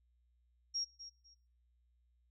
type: tone with echo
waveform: sine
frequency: 5588 Hz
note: F8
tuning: in tune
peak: -34 dBFS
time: 0.74-0.85 s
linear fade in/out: 20 ms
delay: 250 ms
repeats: 2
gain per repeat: -13 dB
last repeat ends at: 1.35 s
effects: noise-tail reverb RT60 0.6 s tail -26 dB re dry + added 60 Hz sine -70 dBFS peak until 2.3 s